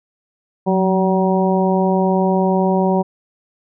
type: harmonic tone with a mistuned harmonic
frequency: 189.6 Hz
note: F#3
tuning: 43 cents sharp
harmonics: 1 / 2 / 3 / 4 / 5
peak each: -16 / -19 / -21 / -22 / -23 dBFS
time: 0.66-3.03 s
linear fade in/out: 20 ms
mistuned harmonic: 1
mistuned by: -43 cents
effects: none